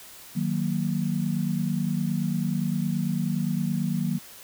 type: chord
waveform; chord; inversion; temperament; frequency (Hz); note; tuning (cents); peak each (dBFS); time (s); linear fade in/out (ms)
sine; D# minor; none; equal; 155.56 / 185 / 233.1; D#3 / F#3 / A#3; 0 / 0 / 0; -28 / -27 / -29; 0.35-4.19; 20
effects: white hiss -46 dBFS RMS until 4.43 s